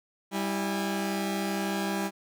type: tone cluster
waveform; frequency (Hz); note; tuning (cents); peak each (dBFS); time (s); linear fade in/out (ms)
sawtooth; 196.3 / 327 / 818; G3 / E4 / G#5; +3 / -14 / -26; -26 / -30 / -32; 0.31-2.11; 50
effects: none